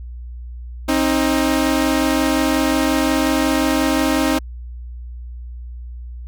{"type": "tone pair together", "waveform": "sawtooth", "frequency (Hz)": [266.7, 312.3], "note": ["C4", "D#4"], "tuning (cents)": [33, 7], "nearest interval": "minor third", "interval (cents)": 274, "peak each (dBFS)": -14, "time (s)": [0.88, 4.39], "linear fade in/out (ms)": 10, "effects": ["added 60 Hz sine -29 dBFS peak until 6.27 s"]}